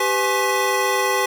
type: tone cluster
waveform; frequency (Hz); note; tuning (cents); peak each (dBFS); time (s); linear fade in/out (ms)
square; 390.8 / 502 / 842 / 1078 / 1974; G4 / B4 / G#5 / C#6 / B6; -5 / +28 / +24 / -49 / -1; -25; 0-1.26; 5
effects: none